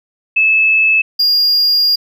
sine / triangle tone pair in turn, 2608 / 4825 Hz, E7 / D8, -19 / +46 cents, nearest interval major seventh, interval 1065 cents, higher second, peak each -8 dBFS, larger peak neither, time 0.36-1.02 / 1.19-1.96 s, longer second, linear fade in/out 10 ms, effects none

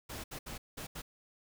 pink noise bursts at uneven times, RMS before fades -43 dBFS, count 5, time 0.09-0.24 / 0.31-0.39 / 0.46-0.58 / 0.77-0.87 / 0.95-1.02 s, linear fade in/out 10 ms, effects none

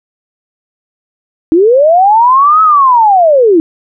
sine linear two-way sweep, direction up then down, 307.7 to 1300 to 307.7 Hz, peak -3 dBFS, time 1.52-3.6 s, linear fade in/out 0 ms, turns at 2.62 s, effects none

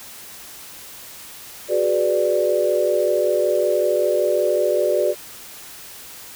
sine chord, G# half-diminished seventh, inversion third, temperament equal, 370 / 415.3 / 493.9 / 587.3 Hz, F#4 / G#4 / B4 / D5, 0 / 0 / 0 / 0 cents, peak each -22 / -24 / -23 / -19 dBFS, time 1.68-5.15 s, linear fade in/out 50 ms, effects white hiss -39 dBFS RMS until 6.35 s

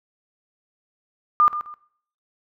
sine tone with echo, 1206 Hz, D6, 46 cents sharp, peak -12 dBFS, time 1.4-1.48 s, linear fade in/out 0 ms, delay 130 ms, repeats 2, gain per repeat -12 dB, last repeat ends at 1.74 s, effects noise-tail reverb RT60 0.6 s tail -19 dB re dry

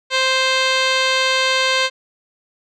10% pulse tone with low-pass filter, 523.3 Hz, C5, in tune, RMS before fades -17 dBFS, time 0.1-1.9 s, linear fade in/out 50 ms, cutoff 4900 Hz, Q 4.8, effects none

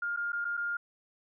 sine tone with dropouts, 1410 Hz, F6, 16 cents sharp, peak -30 dBFS, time 0.02-0.77 s, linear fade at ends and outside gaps 5 ms, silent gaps 0.164-0.171 / 0.321-0.329 / 0.446-0.45 / 0.57-0.574 s, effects none

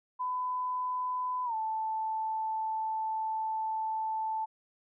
sine tone with pitch glide, 1004 to 879.1 Hz, B5 to A5, +28 to -2 cents, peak -30 dBFS, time 0.19-4.46 s, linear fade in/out 20 ms, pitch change -230 cents, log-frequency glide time 1.45-1.54 s, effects none

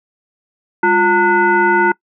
sine tone with frequency modulation, 908 Hz, A#5, 46 cents flat, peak -9 dBFS, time 0.83-1.92 s, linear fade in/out 5 ms, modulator 556 Hz, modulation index 1.3, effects noise-tail reverb RT60 0.1 s tail -23 dB re dry

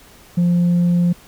sine tone, 174.61 Hz, F3, in tune, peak -10 dBFS, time 0.37-1.13 s, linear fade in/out 10 ms, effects tanh soft clip ceiling -11 dBFS + pink hiss -46 dBFS RMS until 1.27 s

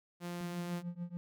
sawtooth tone, 174.61 Hz, F3, in tune, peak -35 dBFS, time 0.2-0.83 s, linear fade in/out 50 ms
triangle tone with tremolo, 174.3 Hz, F3, 3 cents flat, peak -33 dBFS, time 0.41-1.17 s, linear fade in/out 0 ms, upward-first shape triangle, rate 6.9 Hz, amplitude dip 100%
effects none

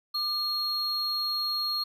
triangle tone pair together, 1200 / 4270 Hz, D6 / C8, +37 / +34 cents, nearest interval octave + minor seventh, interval 2197 cents, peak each -35 / -26 dBFS, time 0.14-1.84 s, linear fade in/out 10 ms, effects none

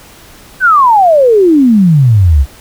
sine exponential sweep, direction down, 1576 to 63.1 Hz, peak -3 dBFS, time 0.6-2.46 s, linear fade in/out 50 ms, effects pink hiss -37 dBFS RMS until 2.6 s

